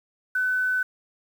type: tone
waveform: sine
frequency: 1507 Hz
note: F#6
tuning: 31 cents sharp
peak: -21 dBFS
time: 0.35-0.83 s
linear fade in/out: 5 ms
effects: 8-bit